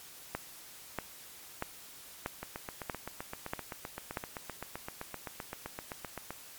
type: two click trains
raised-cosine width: 0.5 ms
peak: -23 / -18 dBFS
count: 31 / 7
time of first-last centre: 2.43-6.306 / 0.35-4.172 s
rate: 7.74 / 1.57 Hz
effects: white hiss -51 dBFS RMS until 6.58 s + MP3 96 kbps